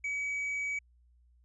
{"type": "tone", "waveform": "triangle", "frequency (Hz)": 2274, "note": "C#7", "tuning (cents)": 44, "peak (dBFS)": -30, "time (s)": [0.04, 0.79], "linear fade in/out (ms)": 5, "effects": ["added 60 Hz sine -61 dBFS peak until 1.44 s", "resampled to 22050 Hz"]}